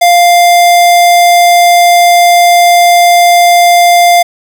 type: tone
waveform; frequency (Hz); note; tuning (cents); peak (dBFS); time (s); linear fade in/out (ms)
square; 698.5; F5; 0; -3; 0.01-4.23; 10
effects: none